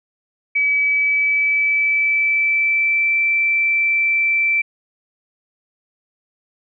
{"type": "tone with pitch glide", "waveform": "sine", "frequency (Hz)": [2286, 2334], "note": ["D7", "D7"], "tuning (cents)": [-47, -11], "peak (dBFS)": -14, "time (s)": [0.55, 4.62], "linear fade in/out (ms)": 10, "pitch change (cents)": 36, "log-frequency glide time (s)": [0.76, 3.19], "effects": []}